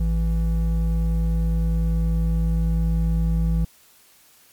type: tone pair together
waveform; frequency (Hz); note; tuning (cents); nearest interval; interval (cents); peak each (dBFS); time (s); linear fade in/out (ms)
triangle; 54.97 / 164.81; A1 / E3; -1 / 0; octave + perfect fifth; 1901; -17 / -21; 0-3.65; 5
effects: white hiss -54 dBFS RMS until 4.52 s + MP3 96 kbps